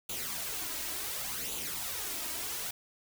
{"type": "noise with flanger", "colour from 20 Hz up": "white", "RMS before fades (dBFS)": -37, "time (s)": [0.09, 2.71], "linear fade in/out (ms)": 5, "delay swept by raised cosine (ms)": [0.28, 3.18], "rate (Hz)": 0.69, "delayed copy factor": 0.6, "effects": []}